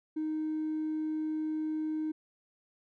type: tone with hard clipping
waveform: sine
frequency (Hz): 311.1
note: D#4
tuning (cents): 0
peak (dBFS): -31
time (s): 0.16-2.12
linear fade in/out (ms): 10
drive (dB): 1
effects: none